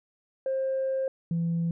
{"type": "tone pair in turn", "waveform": "sine", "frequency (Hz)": [531, 167.98], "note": ["C5", "E3"], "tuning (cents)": [25, 33], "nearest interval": "octave + minor sixth", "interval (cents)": 1992, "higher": "first", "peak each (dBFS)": [-24, -23], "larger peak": "second", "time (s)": [[0.46, 1.08], [1.31, 1.71]], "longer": "first", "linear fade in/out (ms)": 2, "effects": ["tanh soft clip ceiling -22 dBFS"]}